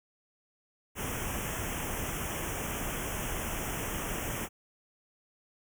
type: band-stop noise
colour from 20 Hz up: pink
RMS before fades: -35 dBFS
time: 0.95-4.49 s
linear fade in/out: 50 ms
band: 3300 to 5600 Hz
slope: 96 dB/octave
effects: none